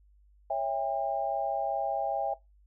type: chord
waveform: sine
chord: C# diminished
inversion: none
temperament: equal with one note detuned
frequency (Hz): 554.4 / 659.3 / 801.9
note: C#5 / E5 / G5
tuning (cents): 0 / 0 / +39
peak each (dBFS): -35 / -31 / -31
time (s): 0.5-2.34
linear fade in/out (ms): 5
effects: noise-tail reverb RT60 0.2 s tail -20 dB re dry + added 50 Hz sine -58 dBFS peak until 2.66 s